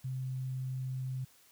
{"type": "tone", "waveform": "sine", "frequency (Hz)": 130, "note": "C3", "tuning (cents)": -11, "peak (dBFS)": -34, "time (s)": [0.04, 1.25], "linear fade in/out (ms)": 10, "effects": ["white hiss -63 dBFS RMS until 1.51 s"]}